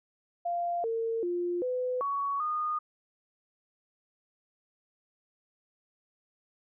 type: tone with pitch steps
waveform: sine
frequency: 694 / 455 / 351.1 / 503 / 1121 / 1227 Hz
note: F5 / A#4 / F4 / B4 / C#6 / D#6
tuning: -11 / -42 / +9 / +32 / +19 / -25 cents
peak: -28 dBFS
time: 0.45-2.79 s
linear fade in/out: 10 ms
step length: 390 ms
effects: none